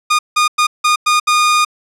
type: tone bursts at uneven times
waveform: sawtooth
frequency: 1223 Hz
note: D#6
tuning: 30 cents flat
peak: -6 dBFS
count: 6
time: 0.1-0.19 / 0.36-0.48 / 0.58-0.67 / 0.84-0.96 / 1.06-1.2 / 1.27-1.65 s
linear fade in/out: 10 ms
effects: low-pass 9000 Hz 12 dB/octave